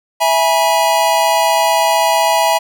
square chord, E major, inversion none, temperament equal with one note detuned, 659.3 / 830.6 / 966.3 Hz, E5 / G#5 / B5, 0 / 0 / -38 cents, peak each -16 dBFS, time 0.2-2.59 s, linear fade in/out 20 ms, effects none

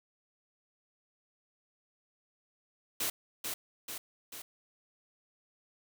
white noise with echo, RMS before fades -33 dBFS, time 3-3.1 s, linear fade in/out 5 ms, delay 440 ms, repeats 3, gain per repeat -4 dB, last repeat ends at 4.42 s, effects none

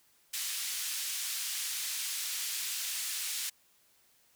white band-pass noise, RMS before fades -36 dBFS, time 0.33-3.5 s, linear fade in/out 10 ms, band 2300 to 11000 Hz, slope 12 dB/octave, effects white hiss -67 dBFS RMS until 4.35 s

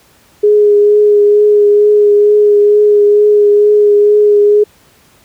sine tone with vibrato, 415.3 Hz, G#4, in tune, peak -4 dBFS, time 0.43-4.64 s, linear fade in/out 10 ms, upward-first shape triangle, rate 2.2 Hz, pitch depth 19 cents each way, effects pink hiss -47 dBFS RMS until 5.24 s + high-pass 60 Hz 12 dB/octave

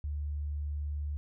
sine tone, 73.42 Hz, D2, in tune, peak -32 dBFS, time 0.04-1.17 s, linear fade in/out 0 ms, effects none

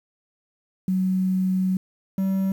sine / triangle tone pair in turn, 187 / 192.15 Hz, F#3 / G3, +19 / -34 cents, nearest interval unison, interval 47 cents, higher second, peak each -19 / -18 dBFS, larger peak second, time 0.88-1.77 / 2.18-2.52 s, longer first, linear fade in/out 2 ms, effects 8-bit

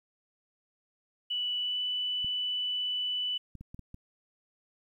sine tone with pitch glide, 2960 to 2981 Hz, F#7 to F#7, 0 to +12 cents, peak -29 dBFS, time 1.3-3.38 s, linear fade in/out 10 ms, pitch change +12 cents, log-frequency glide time 1.59-1.79 s
clicks, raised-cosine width 5 ms, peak -32 dBFS, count 6, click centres 2.246 / 3.553 / 3.61 / 3.745 / 3.793 / 3.944 s
effects 11-bit

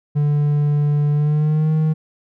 triangle tone with pitch glide, 146.83 to 156.46 Hz, D3 to D#3, 0 to +10 cents, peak -12 dBFS, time 0.15-1.94 s, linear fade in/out 20 ms, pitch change +110 cents, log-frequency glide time 1.12-1.71 s, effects none

